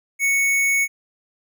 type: tone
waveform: square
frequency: 2217 Hz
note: C#7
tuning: in tune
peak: -17 dBFS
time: 0.19-0.88 s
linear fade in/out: 50 ms
effects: none